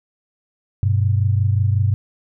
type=tone pair together; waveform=sine; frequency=98.1 / 123.6 Hz; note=G2 / B2; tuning=+2 / +2 cents; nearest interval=major third; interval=400 cents; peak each=-15 / -20 dBFS; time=0.83-1.94 s; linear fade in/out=0 ms; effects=none